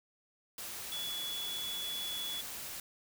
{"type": "tone in noise", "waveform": "sine", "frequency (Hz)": 3405, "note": "G#7", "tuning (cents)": 42, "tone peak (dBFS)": -37, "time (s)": [0.92, 2.41], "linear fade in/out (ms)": 2, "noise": "white", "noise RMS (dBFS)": -43, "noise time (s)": [0.58, 2.8], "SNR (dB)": 3, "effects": []}